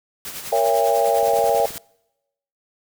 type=noise with tremolo; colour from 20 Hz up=white; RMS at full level=-31 dBFS; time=0.25-1.78 s; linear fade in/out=0 ms; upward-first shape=sine; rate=10 Hz; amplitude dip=50%
type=chord; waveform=sine; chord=A# diminished seventh; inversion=none; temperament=just; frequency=466.2 / 559.4 / 671.3 / 805.5 Hz; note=A#4 / C#5 / E5 / G5; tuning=0 / +16 / +31 / +47 cents; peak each=-21 dBFS; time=0.52-1.66 s; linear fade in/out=5 ms
type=click train; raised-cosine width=2 ms; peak=-27 dBFS; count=11; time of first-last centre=1.23-1.759 s; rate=18.9 Hz
effects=noise-tail reverb RT60 0.9 s tail -25 dB re dry